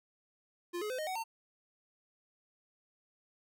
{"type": "tone with pitch steps", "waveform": "square", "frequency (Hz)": [349.2, 422.5, 511.3, 618.6, 748.5, 905.7], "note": ["F4", "G#4", "C5", "D#5", "F#5", "A5"], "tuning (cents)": [0, 30, -40, -10, 20, 50], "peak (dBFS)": -36, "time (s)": [0.73, 1.24], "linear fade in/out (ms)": 20, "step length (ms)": 85, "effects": []}